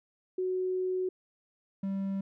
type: tone pair in turn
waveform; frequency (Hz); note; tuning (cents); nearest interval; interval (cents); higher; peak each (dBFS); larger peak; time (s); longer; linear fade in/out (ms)
sine / triangle; 370 / 194.93; F#4 / G3; 0 / -9; major seventh; 1109; first; -28; neither; 0.38-1.09 / 1.83-2.21; first; 5
effects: none